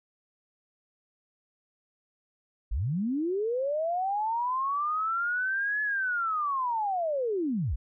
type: linear two-way sweep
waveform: sine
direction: up then down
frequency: 40.03 to 1718 to 40.03 Hz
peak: -26 dBFS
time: 2.71-7.76 s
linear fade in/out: 10 ms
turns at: 5.82 s
effects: none